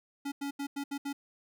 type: tone bursts at uneven times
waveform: square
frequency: 281.3 Hz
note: C#4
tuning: 26 cents sharp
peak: -34 dBFS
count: 6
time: 0.25-0.32 / 0.41-0.51 / 0.59-0.67 / 0.76-0.84 / 0.91-0.98 / 1.05-1.13 s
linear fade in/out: 10 ms
effects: none